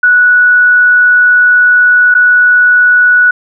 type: tone with dropouts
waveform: sine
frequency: 1472 Hz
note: F#6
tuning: 9 cents flat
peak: -3 dBFS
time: 0.03-3.31 s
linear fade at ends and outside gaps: 5 ms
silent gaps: 2.142-2.149 s
effects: none